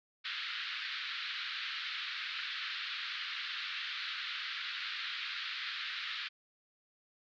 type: band-pass noise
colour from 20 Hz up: white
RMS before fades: -40 dBFS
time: 0.24-6.29 s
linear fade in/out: 20 ms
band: 1300 to 4200 Hz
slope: 48 dB/octave
effects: none

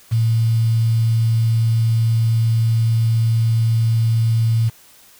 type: tone with quantisation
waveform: sine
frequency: 113.6 Hz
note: A#2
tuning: 44 cents flat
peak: -13 dBFS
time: 0.11-4.7 s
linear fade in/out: 20 ms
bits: 6
effects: white hiss -48 dBFS RMS until 5.19 s

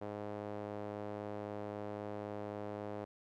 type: tone with band-pass filter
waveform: sawtooth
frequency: 103.8 Hz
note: G#2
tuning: in tune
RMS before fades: -43 dBFS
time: 0.01-3.05 s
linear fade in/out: 10 ms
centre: 550 Hz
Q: 1.4
effects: none

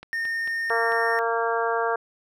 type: click train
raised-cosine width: 0.3 ms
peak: -24 dBFS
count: 5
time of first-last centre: 0.03-0.921 s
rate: 4.49 Hz
type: tone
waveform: triangle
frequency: 1829 Hz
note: A#6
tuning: 33 cents flat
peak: -23 dBFS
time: 0.13-1.19 s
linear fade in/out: 0 ms
type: harmonic tone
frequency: 230 Hz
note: A#3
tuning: 23 cents flat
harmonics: 2 / 3 / 4 / 5 / 6 / 7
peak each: -26 / -28 / -29 / -30 / -31 / -31 dBFS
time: 0.7-1.96 s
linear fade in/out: 5 ms
effects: none

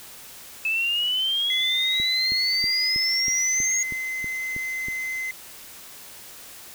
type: exponential sweep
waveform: sine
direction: up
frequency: 2600 to 6645 Hz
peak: -21 dBFS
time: 0.65-3.83 s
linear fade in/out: 2 ms
type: tone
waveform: triangle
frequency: 2055 Hz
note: C7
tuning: 32 cents flat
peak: -25 dBFS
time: 1.5-5.31 s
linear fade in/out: 2 ms
type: click train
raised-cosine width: 3 ms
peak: -24 dBFS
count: 10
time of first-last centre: 2-4.885 s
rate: 3.12 Hz
effects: white hiss -43 dBFS RMS until 6.74 s

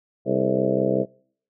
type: harmonic tone with a mistuned harmonic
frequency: 65.2 Hz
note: C2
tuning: 5 cents flat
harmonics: 2 / 3 / 4 / 5 / 6 / 7 / 8 / 9 / 10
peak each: -30 / -27 / -30 / -27 / -27 / -28 / -25 / -29 / -29 dBFS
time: 0.25-1.06 s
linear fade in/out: 50 ms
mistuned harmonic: 6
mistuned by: +93 cents
effects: noise-tail reverb RT60 0.6 s tail -26 dB re dry

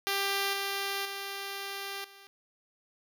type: tone with level steps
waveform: 5% pulse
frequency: 395.4 Hz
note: G4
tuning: 15 cents sharp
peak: -17 / -20 / -25 / -40 dBFS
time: 0.07-2.27 s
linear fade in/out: 0 ms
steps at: 0.53 / 1.05 / 2.04 s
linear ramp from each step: 5 ms
effects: none

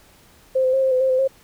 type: tone with pitch steps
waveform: sine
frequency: 523 / 515 / 533 / 527 / 510 / 527 / 515 / 535 Hz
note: C5 / C5 / C5 / C5 / C5 / C5 / C5 / C5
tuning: -1 / -28 / +32 / +12 / -44 / +12 / -28 / +38 cents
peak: -15 dBFS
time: 0.55-1.278 s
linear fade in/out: 10 ms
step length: 91 ms
effects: pink hiss -52 dBFS RMS until 1.43 s

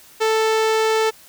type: tone with notch filter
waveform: sawtooth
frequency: 440.8 Hz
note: A4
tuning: 3 cents sharp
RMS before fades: -18 dBFS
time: 0.2-1.11 s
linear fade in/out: 20 ms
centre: 12000 Hz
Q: 0.64
effects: white hiss -47 dBFS RMS until 1.28 s

